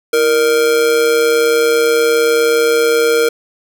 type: tone with amplitude modulation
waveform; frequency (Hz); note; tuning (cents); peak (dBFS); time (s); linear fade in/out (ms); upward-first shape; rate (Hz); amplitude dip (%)
square; 466.2; A#4; 0; -8; 0.13-3.29; 5; sine; 139; 55
effects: none